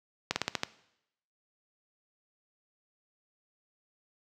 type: slowing click train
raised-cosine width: 0.2 ms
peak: -10 dBFS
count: 6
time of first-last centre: 0.31-0.634 s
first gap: 50 ms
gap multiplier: 1.13
effects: noise-tail reverb RT60 0.8 s tail -18 dB re dry + high-pass 100 Hz 12 dB/octave